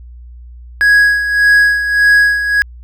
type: tone with tremolo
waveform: triangle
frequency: 1661.2 Hz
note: G#6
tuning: in tune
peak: -3 dBFS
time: 0.81-2.62 s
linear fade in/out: 0 ms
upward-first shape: sine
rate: 1.7 Hz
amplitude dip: 65%
effects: added 60 Hz sine -31 dBFS peak until 2.83 s